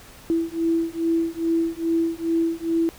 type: beating tone pair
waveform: sine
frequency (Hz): 329.6 / 332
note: E4 / E4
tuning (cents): 0 / +12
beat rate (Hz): 2.4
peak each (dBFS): -23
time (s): 0.3-2.89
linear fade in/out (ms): 0
effects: pink hiss -46 dBFS RMS until 2.98 s